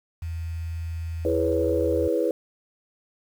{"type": "tone with pitch glide", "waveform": "sine", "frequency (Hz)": [82.7, 82.03], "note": ["E2", "E2"], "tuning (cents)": [6, -8], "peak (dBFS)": -28, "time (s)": [0.22, 2.08], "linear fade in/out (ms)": 5, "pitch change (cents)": -14, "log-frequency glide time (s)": [0.94, 1.87]}
{"type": "chord", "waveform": "sine", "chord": "C# minor seventh", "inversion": "first", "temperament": "equal", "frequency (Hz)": [329.6, 415.3, 493.9, 554.4], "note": ["E4", "G#4", "B4", "C#5"], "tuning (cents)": [0, 0, 0, 0], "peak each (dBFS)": [-26, -27, -24, -28], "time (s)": [1.25, 2.31], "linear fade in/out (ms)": 2}
{"effects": ["tanh soft clip ceiling -9 dBFS", "8-bit"]}